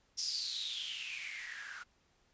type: noise with band-pass filter sweep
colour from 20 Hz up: blue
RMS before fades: -41 dBFS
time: 0.17-1.84 s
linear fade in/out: 20 ms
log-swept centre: 5400 to 1400 Hz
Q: 9
effects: pink hiss -72 dBFS RMS until 2.33 s + resampled to 16000 Hz